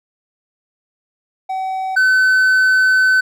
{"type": "tone pair in turn", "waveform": "triangle", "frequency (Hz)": [759, 1518], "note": ["F#5", "F#6"], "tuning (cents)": [44, 44], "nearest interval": "octave", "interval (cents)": 1200, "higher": "second", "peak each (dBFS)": [-17, -8], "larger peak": "second", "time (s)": [[1.49, 1.96], [1.96, 3.21]], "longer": "second", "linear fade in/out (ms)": 10, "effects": []}